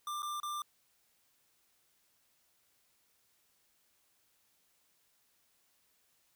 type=tone with dropouts; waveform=square; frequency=1188 Hz; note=D6; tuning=20 cents sharp; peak=-37 dBFS; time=0.07-0.62 s; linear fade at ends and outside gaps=2 ms; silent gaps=0.222-0.229 / 0.401-0.431 s; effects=white hiss -73 dBFS RMS until 6.35 s

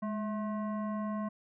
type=tone with frequency modulation; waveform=sine; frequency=208.8 Hz; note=G#3; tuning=10 cents sharp; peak=-32 dBFS; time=0.02-1.29 s; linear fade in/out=10 ms; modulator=862 Hz; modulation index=0.75; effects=none

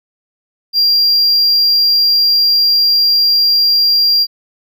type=tone; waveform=triangle; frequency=4765 Hz; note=D8; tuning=24 cents sharp; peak=-7 dBFS; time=0.73-4.27 s; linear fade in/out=50 ms; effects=none

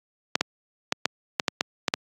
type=clicks; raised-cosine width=0.2 ms; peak=-3 dBFS; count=9; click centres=0.355 / 0.41 / 0.924 / 1.056 / 1.398 / 1.482 / 1.609 / 1.882 / 1.939 s; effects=high-pass 150 Hz 12 dB/octave + AAC 48 kbps

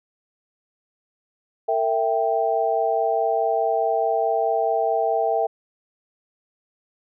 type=chord; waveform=sine; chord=E diminished; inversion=second; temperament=equal with one note detuned; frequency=455 / 659.3 / 784 Hz; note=Bb4 / E5 / G5; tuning=-42 / 0 / 0 cents; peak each=-24 / -22 / -23 dBFS; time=1.68-5.47 s; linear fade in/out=10 ms; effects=none

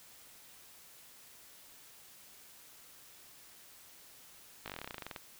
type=slowing click train; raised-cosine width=0.3 ms; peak=-25 dBFS; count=17; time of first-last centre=4.66-5.162 s; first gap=18 ms; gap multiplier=1.07; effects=white hiss -57 dBFS RMS until 5.39 s

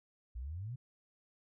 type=exponential sweep; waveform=sine; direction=up; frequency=55.1 to 132.9 Hz; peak=-39 dBFS; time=0.35-0.76 s; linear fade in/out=10 ms; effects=none

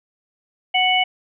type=harmonic tone; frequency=740 Hz; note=F#5; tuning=in tune; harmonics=1 / 3 / 4; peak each=-19 / -19 / -19 dBFS; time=0.74-1.04 s; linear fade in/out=10 ms; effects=none

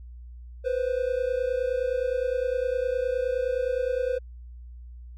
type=tone pair together; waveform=triangle; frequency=491.3 / 521 Hz; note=B4 / C5; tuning=-9 / -7 cents; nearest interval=minor second; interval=102 cents; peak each=-25 dBFS; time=0.64-4.19 s; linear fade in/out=20 ms; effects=added 60 Hz sine -40 dBFS peak until 5.17 s

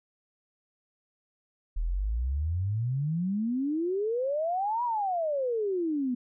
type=exponential two-way sweep; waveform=sine; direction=up then down; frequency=37.67 to 987.8 to 239.9 Hz; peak=-26 dBFS; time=1.76-6.15 s; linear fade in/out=10 ms; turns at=4.84 s; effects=none

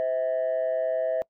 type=tone pair together; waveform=sine; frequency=516.9 / 647 Hz; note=C5 / E5; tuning=-21 / -32 cents; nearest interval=major third; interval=389 cents; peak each=-27 / -23 dBFS; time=0-1.22 s; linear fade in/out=0 ms; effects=noise-tail reverb RT60 0.1 s tail -24 dB re dry + tanh soft clip ceiling -20 dBFS

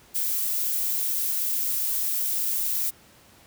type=noise; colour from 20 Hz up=violet; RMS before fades=-26 dBFS; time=0.14-2.91 s; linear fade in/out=20 ms; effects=pink hiss -54 dBFS RMS until 3.46 s + high-pass 60 Hz 12 dB/octave

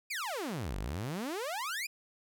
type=exponential two-way sweep; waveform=sawtooth; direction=down then up; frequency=2534 to 43.65 to 2534 Hz; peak=-31 dBFS; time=0.1-1.87 s; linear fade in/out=10 ms; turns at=0.77 s; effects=none

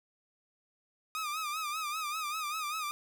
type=tone with vibrato; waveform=sawtooth; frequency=1233 Hz; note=D#6; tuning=16 cents flat; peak=-30 dBFS; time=1.15-2.91 s; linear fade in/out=0 ms; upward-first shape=sine; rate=5.1 Hz; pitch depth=88 cents each way; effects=none

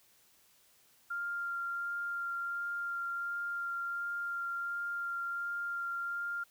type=tone with vibrato; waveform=sine; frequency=1393 Hz; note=F6; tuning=5 cents flat; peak=-34 dBFS; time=1.1-6.44 s; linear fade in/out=10 ms; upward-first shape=sine; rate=1.4 Hz; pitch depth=9 cents each way; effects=white hiss -66 dBFS RMS until 6.5 s

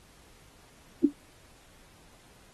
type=tone with exponential decay; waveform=sine; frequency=288.5 Hz; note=D4; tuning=31 cents flat; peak=-13 dBFS; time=1.04-1.13 s; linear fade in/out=5 ms; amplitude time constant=18 ms; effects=pink hiss -58 dBFS RMS until 2.53 s + AAC 32 kbps

